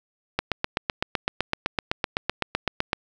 click train, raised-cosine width 0.3 ms, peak -6 dBFS, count 21, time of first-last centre 0.39-2.931 s, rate 7.87 Hz, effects 8-bit

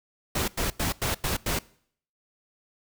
pink noise bursts, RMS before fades -27 dBFS, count 6, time 0.35-1.59 s, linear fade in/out 5 ms, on 130 ms, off 92 ms, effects noise-tail reverb RT60 0.6 s tail -22 dB re dry

